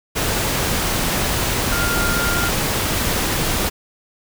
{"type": "tone in noise", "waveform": "sine", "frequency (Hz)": 1402, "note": "F6", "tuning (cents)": 6, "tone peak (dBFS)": -22, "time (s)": [1.71, 2.5], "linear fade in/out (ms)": 20, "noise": "pink", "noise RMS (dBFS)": -20, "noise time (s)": [0.15, 3.7], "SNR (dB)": -5, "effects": []}